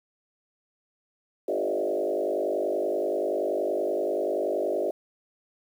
sine tone with frequency modulation, 493.9 Hz, B4, in tune, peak -24 dBFS, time 1.48-4.91 s, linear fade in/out 5 ms, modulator 50.5 Hz, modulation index 3.1, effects 9-bit

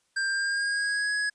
square tone with pitch glide, 1588 to 1673.7 Hz, G6 to G#6, +22 to +13 cents, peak -26 dBFS, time 0.16-1.3 s, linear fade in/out 10 ms, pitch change +91 cents, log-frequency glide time 0.3-1.13 s, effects white hiss -71 dBFS RMS until 1.34 s + resampled to 22050 Hz

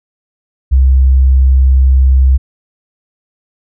sine tone, 65.7 Hz, C2, 8 cents sharp, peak -4 dBFS, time 0.71-2.38 s, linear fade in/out 20 ms, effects none

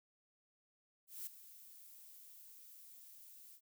violet noise with ADSR envelope, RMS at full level -44 dBFS, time 1.07-3.61 s, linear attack 200 ms, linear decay 3 ms, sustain -14 dB, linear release 70 ms, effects none

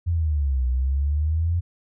sine exponential two-way sweep, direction down then up, 88 to 61.74 to 88 Hz, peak -19 dBFS, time 0.06-1.61 s, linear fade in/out 20 ms, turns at 0.67 s, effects none

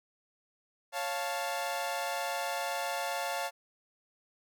sawtooth chord, Db augmented, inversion none, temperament equal, 554.4 / 698.5 / 880 Hz, Db5 / F5 / A5, 0 / 0 / 0 cents, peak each -34 / -32 / -33 dBFS, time 0.92-3.51 s, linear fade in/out 50 ms, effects none

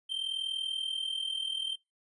triangle tone with amplitude modulation, 3136 Hz, G7, in tune, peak -27 dBFS, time 0.09-1.76 s, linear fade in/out 20 ms, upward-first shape sine, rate 40.5 Hz, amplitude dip 75%, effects noise-tail reverb RT60 0.2 s tail -22 dB re dry + resampled to 24000 Hz

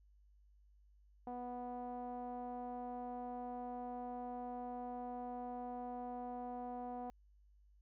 sawtooth tone with low-pass filter, 245.9 Hz, B3, 7 cents flat, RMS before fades -45 dBFS, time 1.27-7.1 s, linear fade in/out 0 ms, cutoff 800 Hz, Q 5.5, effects added 50 Hz sine -64 dBFS peak until 7.81 s

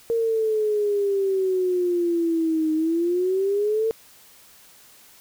sine exponential two-way sweep, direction down then up, 463.3 to 311.1 to 452.9 Hz, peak -19 dBFS, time 0.1-3.91 s, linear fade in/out 0 ms, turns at 2.73 s, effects white hiss -51 dBFS RMS until 5.2 s

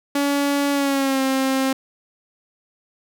sawtooth tone with pitch glide, 283.4 to 266 Hz, C#4 to C4, +38 to +29 cents, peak -14 dBFS, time 0.15-1.73 s, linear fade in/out 5 ms, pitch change -109 cents, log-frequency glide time 0.72-1.21 s, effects none

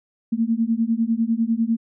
sine beating tone pair, 223.1 / 233.1 Hz, A3 / A#3, +24 / 0 cents, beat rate 10 Hz, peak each -21 dBFS, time 0.32-1.77 s, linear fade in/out 10 ms, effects none

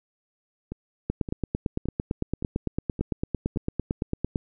two click trains, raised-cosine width 3 ms, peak -12 / -20 dBFS, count 30 / 6, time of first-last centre 1.1-4.358 / 0.72-3.561 s, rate 8.9 / 1.76 Hz, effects none

